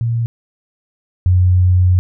sine tone pair in turn, 116.54 / 90.85 Hz, A#2 / F#2, 0 / -31 cents, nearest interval major third, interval 431 cents, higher first, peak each -14 / -8 dBFS, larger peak second, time 0.01-0.26 / 1.26-1.99 s, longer second, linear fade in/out 0 ms, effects none

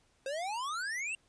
square exponential sweep, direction up, 521 to 2794 Hz, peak -35 dBFS, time 0.26-1.15 s, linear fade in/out 2 ms, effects pink hiss -70 dBFS RMS until 1.28 s + resampled to 22050 Hz

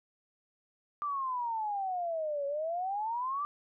sine exponential two-way sweep, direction down then up, 1191 to 554.4 to 1191 Hz, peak -31 dBFS, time 1.02-3.45 s, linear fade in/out 0 ms, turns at 2.46 s, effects none

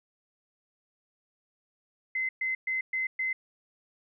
sine tone bursts, 2056 Hz, C7, 31 cents flat, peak -27 dBFS, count 5, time 2.15-3.33 s, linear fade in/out 5 ms, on 140 ms, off 120 ms, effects none

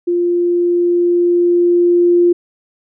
sine tone with level ramp, 349.2 Hz, F4, in tune, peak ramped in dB -12 to -7 dBFS, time 0.07-2.33 s, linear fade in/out 10 ms, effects none

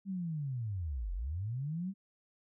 sine linear two-way sweep, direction down then up, 199.4 to 41.3 to 199.4 Hz, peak -34 dBFS, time 0.05-1.94 s, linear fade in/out 50 ms, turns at 1.13 s, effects none

